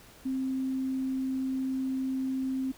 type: tone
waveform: sine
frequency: 263.1 Hz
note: C4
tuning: 10 cents sharp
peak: -28 dBFS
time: 0.25-2.72 s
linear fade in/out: 10 ms
effects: pink hiss -54 dBFS RMS until 2.77 s